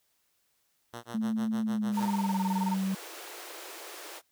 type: tone with tremolo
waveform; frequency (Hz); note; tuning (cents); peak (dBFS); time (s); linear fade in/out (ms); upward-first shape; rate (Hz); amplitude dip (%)
5% pulse; 118.6; A#2; +30; -27; 0.93-2.11; 5; sine; 6.6; 100
type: tone with pitch glide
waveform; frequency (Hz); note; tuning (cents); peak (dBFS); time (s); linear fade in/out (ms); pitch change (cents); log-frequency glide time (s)
sine; 220 to 191.52; A3 to G3; 0 to -40; -27; 1.14-2.95; 10; -240; 1.61-2.41
type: high-pass noise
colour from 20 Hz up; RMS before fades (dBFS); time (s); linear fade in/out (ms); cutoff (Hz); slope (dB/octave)
pink; -44; 1.91-4.22; 50; 320; 96
type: tone bursts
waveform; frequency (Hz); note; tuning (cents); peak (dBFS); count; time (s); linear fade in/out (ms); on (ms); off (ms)
sine; 910; A#5; -42; -29; 15; 1.97-2.743; 5; 31; 22
effects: white hiss -73 dBFS RMS until 4.31 s